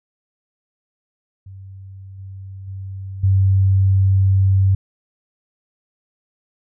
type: tone with level steps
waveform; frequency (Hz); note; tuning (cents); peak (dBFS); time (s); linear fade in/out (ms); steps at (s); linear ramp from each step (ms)
sine; 96.3; G2; -30; -34 / -31 / -27 / -11; 1.46-4.75; 5; 2.18 / 2.67 / 3.23; 10
effects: none